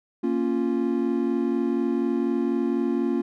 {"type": "chord", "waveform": "triangle", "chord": "Bb minor", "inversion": "none", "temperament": "equal", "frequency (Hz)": [233.1, 277.2, 349.2], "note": ["Bb3", "Db4", "F4"], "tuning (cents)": [0, 0, 0], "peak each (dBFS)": -24, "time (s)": [0.23, 3.22], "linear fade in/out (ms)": 10, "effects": []}